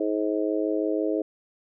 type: harmonic tone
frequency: 106 Hz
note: G#2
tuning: 36 cents sharp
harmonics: 3 / 4 / 5 / 6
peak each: -26 / -28 / -30 / -32 dBFS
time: 0-1.22 s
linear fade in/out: 5 ms
effects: none